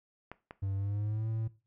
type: clicks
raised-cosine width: 0.5 ms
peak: -27 / -28 dBFS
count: 2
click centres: 0.316 / 0.509 s
type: tone with pitch glide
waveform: triangle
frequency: 97.6 to 111.47 Hz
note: G2 to A2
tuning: -7 to +23 cents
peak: -29 dBFS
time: 0.62-1.48 s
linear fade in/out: 10 ms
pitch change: +230 cents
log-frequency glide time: 0.76-1.28 s
effects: noise-tail reverb RT60 0.3 s tail -17 dB re dry